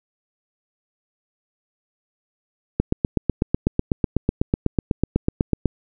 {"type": "click train", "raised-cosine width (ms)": 3, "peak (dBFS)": -4, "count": 24, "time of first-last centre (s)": [2.8, 5.657], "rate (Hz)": 8.05, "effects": []}